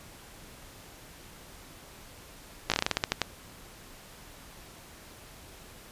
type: slowing click train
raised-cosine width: 0.2 ms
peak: -7 dBFS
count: 12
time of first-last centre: 2.7-3.217 s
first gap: 17 ms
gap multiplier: 1.19
effects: pink hiss -50 dBFS RMS until 5.91 s + resampled to 32000 Hz